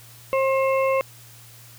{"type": "harmonic tone", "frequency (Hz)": 534, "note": "C5", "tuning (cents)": 35, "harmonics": [1, 2, 4, 5], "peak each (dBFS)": [-19, -25, -31, -33], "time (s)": [0.33, 1.01], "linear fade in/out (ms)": 0, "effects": ["added 117 Hz sine -48 dBFS peak until 1.78 s", "white hiss -48 dBFS RMS until 1.78 s"]}